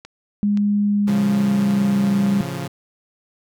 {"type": "click train", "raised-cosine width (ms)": 0.2, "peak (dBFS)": -20, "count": 4, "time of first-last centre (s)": [0.05, 1.621], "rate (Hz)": 1.91}
{"type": "tone with pitch glide", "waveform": "sine", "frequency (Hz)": [205.2, 199.47], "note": ["G#3", "G3"], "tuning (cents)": [-21, 30], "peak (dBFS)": -15, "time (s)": [0.43, 2.41], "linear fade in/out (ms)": 0, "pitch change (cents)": -49, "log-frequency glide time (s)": [0.84, 2.15]}
{"type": "chord", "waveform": "sawtooth", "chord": "A augmented", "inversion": "none", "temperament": "equal with one note detuned", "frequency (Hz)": [111.79, 138.59, 174.61], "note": ["A2", "C#3", "E#3"], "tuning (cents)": [28, 0, 0], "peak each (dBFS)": [-30, -24, -25], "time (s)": [1.07, 2.68], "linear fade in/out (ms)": 10}
{"effects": []}